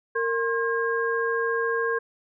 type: tone cluster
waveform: sine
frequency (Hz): 460.8 / 1066 / 1620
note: A#4 / C6 / G#6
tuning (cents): -20 / +32 / -43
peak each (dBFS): -25 / -30 / -27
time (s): 0.15-1.99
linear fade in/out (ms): 10
effects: none